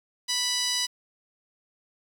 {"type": "tone with band-pass filter", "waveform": "15% pulse", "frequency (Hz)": 987, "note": "B5", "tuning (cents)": -1, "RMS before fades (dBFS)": -27, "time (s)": [0.28, 0.87], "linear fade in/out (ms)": 20, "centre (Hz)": 5900, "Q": 4, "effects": ["8-bit"]}